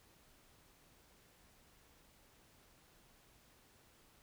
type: silence
effects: pink hiss -67 dBFS RMS until 4.22 s